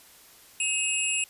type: tone cluster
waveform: sine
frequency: 2554 / 2795 / 7660 / 10170 Hz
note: D#7 / F7 / A#8 / D#9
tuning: +45 / +1 / +46 / +37 cents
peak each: -30 dBFS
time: 0.6-1.24 s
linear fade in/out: 2 ms
effects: white hiss -53 dBFS RMS until 1.29 s + resampled to 32000 Hz